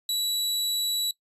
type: tone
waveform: sawtooth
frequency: 3925 Hz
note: B7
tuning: 11 cents flat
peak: -22 dBFS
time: 0.09-1.11 s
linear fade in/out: 2 ms
effects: noise-tail reverb RT60 0.1 s tail -19 dB re dry + resampled to 32000 Hz